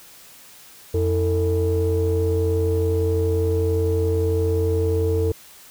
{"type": "tone cluster", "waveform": "sine", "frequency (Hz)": [88, 325.5, 447.1], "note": ["F2", "E4", "A4"], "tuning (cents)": [14, -22, 28], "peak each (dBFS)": [-19, -27, -20], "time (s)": [0.94, 5.32], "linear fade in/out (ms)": 5, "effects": ["tanh soft clip ceiling -12 dBFS", "white hiss -46 dBFS RMS until 5.7 s"]}